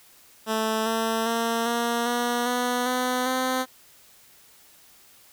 10% pulse tone with pitch steps, 220 / 225 / 230.1 / 235.4 / 240.7 / 246.2 / 251.8 / 257.6 Hz, A3 / A3 / A#3 / A#3 / B3 / B3 / B3 / C4, 0 / +39 / -22 / +17 / -44 / -5 / +34 / -27 cents, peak -15 dBFS, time 0.46-3.66 s, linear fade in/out 50 ms, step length 400 ms, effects white hiss -54 dBFS RMS until 5.32 s

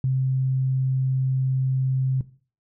sine tone, 131.4 Hz, C3, 8 cents sharp, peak -19 dBFS, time 0.04-2.21 s, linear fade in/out 2 ms, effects noise-tail reverb RT60 0.4 s tail -17 dB re dry

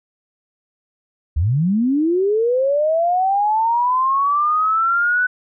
sine linear sweep, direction up, 67.1 to 1501 Hz, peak -14 dBFS, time 1.36-5.27 s, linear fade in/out 10 ms, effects none

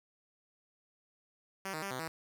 5% pulse tone with pitch steps, 193.1 / 156.6 / 197.2 / 128.6 / 162 Hz, G3 / D#3 / G3 / C3 / E3, -26 / +11 / +11 / -30 / -30 cents, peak -26 dBFS, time 1.65-2.08 s, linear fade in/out 2 ms, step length 86 ms, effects none

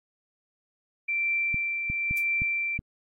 sine tone with tremolo, 2349 Hz, D7, in tune, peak -23 dBFS, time 1.08-2.78 s, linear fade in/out 10 ms, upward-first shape triangle, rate 1 Hz, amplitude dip 45%
clicks, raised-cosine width 5 ms, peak -21 dBFS, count 5, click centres 1.544 / 1.9 / 2.11 / 2.419 / 2.791 s
violet noise with exponential decay, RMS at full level -33 dBFS, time 2.17-2.28 s, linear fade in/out 2 ms, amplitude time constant 22 ms
effects AAC 48 kbps

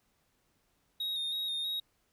triangle tone with vibrato, 3729 Hz, A#7, in tune, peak -31 dBFS, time 1-1.8 s, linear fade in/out 5 ms, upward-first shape square, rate 3.1 Hz, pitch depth 26 cents each way, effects pink hiss -74 dBFS RMS until 2.12 s

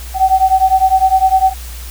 sine beating tone pair, 756 / 765.9 Hz, F#5 / G5, +37 / -40 cents, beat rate 9.9 Hz, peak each -11 dBFS, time 0.14-1.54 s, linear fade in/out 50 ms, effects added 60 Hz sine -26 dBFS peak until 1.9 s + white hiss -34 dBFS RMS until 1.9 s

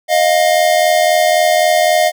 square tone pair together, 622.3 / 706.1 Hz, D#5 / F5, 0 / +19 cents, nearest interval major second, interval 219 cents, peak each -13 dBFS, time 0.08-2.12 s, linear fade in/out 50 ms, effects none

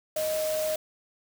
sine tone in noise, 622.3 Hz, D#5, in tune, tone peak -26 dBFS, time 0.16-0.76 s, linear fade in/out 5 ms, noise white, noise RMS -36 dBFS, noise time 0.16-0.76 s, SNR +7 dB, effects none

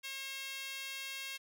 sawtooth tone with high-pass filter, 540 Hz, C#5, 45 cents flat, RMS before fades -43 dBFS, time 0.03-1.38 s, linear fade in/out 20 ms, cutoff 2500 Hz, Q 1.9, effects none

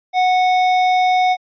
sine tone with tanh clipping, 736 Hz, F#5, 9 cents flat, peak -14 dBFS, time 0.13-1.37 s, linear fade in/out 50 ms, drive 15 dB, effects resampled to 11025 Hz

